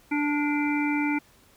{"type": "harmonic tone with a mistuned harmonic", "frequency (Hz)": 293.7, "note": "D4", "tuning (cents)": 0, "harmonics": [1, 3, 5, 7, 8], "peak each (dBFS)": [-24, -32, -36, -34, -32], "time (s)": [0.11, 1.19], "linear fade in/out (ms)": 10, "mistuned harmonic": 5, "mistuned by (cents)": -39, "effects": ["pink hiss -58 dBFS RMS until 1.56 s"]}